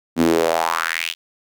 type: tone with high-pass filter sweep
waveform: sawtooth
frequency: 82.41 Hz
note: E2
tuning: in tune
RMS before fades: -19 dBFS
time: 0.16-1.15 s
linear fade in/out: 50 ms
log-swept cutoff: 230 to 3300 Hz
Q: 3.8
effects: none